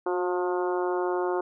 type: harmonic tone with a mistuned harmonic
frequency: 178.7 Hz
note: F3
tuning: 40 cents sharp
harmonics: 2 / 3 / 4 / 5 / 6 / 7 / 8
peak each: -26 / -34 / -34 / -34 / -37 / -40 / -41 dBFS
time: 0.06-1.41 s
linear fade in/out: 5 ms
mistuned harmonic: 2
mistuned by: +19 cents
effects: none